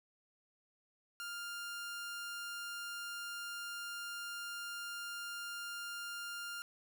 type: tone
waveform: sawtooth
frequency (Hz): 1400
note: F6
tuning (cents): +4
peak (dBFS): -38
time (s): 1.2-6.62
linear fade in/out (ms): 0
effects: none